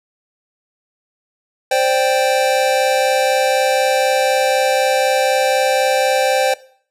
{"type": "chord", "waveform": "square", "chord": "C suspended second", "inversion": "none", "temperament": "equal", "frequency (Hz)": [523.3, 587.3, 784], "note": ["C5", "D5", "G5"], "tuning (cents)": [0, 0, 0], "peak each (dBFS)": [-17, -21, -18], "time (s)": [1.71, 6.54], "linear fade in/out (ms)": 5, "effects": ["noise-tail reverb RT60 0.5 s tail -19 dB re dry", "low-pass 12000 Hz 12 dB/octave"]}